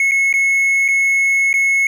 triangle tone with dropouts, 2186 Hz, C#7, 25 cents flat, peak -10 dBFS, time 0-1.87 s, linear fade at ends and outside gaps 2 ms, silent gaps 0.112-0.117 / 0.328-0.338 / 0.881-0.885 / 1.53-1.539 s, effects none

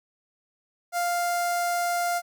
sawtooth tone with notch filter, 699 Hz, F5, 1 cent sharp, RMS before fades -26 dBFS, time 0.92-2.22 s, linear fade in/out 50 ms, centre 3100 Hz, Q 1.1, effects none

